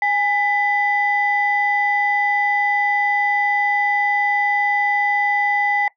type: tone pair together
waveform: sine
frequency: 821.7 / 1993 Hz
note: G#5 / B6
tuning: -19 / +15 cents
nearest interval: octave + minor third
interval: 1534 cents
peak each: -18 dBFS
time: 0.02-5.88 s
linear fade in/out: 2 ms
effects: noise-tail reverb RT60 0.1 s tail -19 dB re dry + tanh soft clip ceiling -8 dBFS